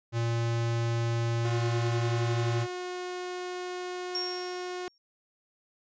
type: tone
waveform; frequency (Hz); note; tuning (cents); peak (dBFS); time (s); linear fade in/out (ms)
square; 116.54; A#2; 0; -27; 0.12-2.67; 50
type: tone with pitch glide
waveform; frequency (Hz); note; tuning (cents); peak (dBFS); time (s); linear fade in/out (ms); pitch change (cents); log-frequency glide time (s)
sawtooth; 359.1 to 361.4; F4 to F#4; +48 to -41; -30; 1.45-4.88; 0; +11; 1.72-2.2
type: tone with exponential decay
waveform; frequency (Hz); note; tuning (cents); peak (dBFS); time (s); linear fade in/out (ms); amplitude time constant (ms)
sine; 5540; F8; -15; -28; 4.15-4.98; 1; 180
effects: resampled to 16000 Hz